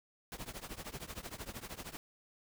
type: noise with tremolo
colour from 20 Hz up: pink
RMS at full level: -42 dBFS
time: 0.32-1.97 s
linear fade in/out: 0 ms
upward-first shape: triangle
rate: 13 Hz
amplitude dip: 95%
effects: none